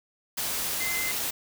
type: tone in noise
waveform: sine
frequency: 2066 Hz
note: C7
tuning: 22 cents flat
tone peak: -30 dBFS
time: 0.8-1.12 s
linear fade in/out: 10 ms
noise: white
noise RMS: -30 dBFS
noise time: 0.37-1.31 s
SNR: -3 dB
effects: none